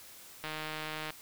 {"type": "click train", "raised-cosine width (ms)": 0.3, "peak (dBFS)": -22, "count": 104, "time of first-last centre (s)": [0.44, 1.105], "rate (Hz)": 155, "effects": ["white hiss -52 dBFS RMS until 1.21 s"]}